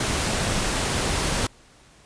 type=noise; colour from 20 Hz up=pink; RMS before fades=-24 dBFS; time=0-1.47 s; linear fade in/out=5 ms; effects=pink hiss -53 dBFS RMS until 2.05 s + resampled to 22050 Hz